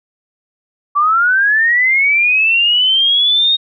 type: linear sweep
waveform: sine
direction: up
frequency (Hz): 1139 to 3739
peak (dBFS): -9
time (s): 0.95-3.57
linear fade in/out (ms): 20
effects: none